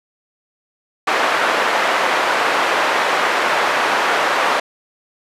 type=band-pass noise; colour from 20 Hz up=white; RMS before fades=-17 dBFS; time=1.07-4.6 s; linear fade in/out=5 ms; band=510 to 1500 Hz; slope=12 dB/octave; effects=resampled to 32000 Hz